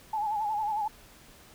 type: tone with vibrato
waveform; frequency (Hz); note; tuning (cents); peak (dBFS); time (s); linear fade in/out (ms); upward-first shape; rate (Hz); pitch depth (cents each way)
sine; 850; G#5; +40; -27; 0.13-0.88; 5; sine; 11; 70
effects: pink hiss -54 dBFS RMS until 1.54 s